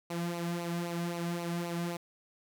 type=tone with flanger; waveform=sawtooth; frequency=171.6 Hz; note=F3; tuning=30 cents flat; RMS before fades=-35 dBFS; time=0.1-1.97 s; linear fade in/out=5 ms; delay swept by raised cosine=0.58 to 2.28 ms; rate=3.8 Hz; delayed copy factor=-0.65; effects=none